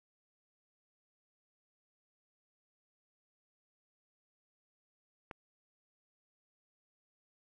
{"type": "click", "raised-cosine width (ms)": 0.5, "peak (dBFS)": -28, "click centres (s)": 5.312, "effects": []}